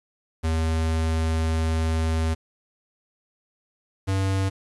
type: tone pair in turn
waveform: square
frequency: 80.5 / 96.4 Hz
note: E2 / G2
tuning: -41 / -28 cents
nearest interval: minor third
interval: 313 cents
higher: second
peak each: -22 dBFS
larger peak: neither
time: 0.43-2.35 / 4.07-4.5 s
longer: first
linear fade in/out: 20 ms
effects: resampled to 24000 Hz + 8-bit